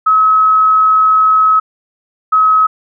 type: tone pair in turn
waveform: sine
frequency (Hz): 1283 / 1278.5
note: E6 / D#6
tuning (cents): -47 / +47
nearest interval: unison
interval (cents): 6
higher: first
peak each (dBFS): -6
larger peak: neither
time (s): 0.06-1.6 / 2.32-2.67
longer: first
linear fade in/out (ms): 10
effects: none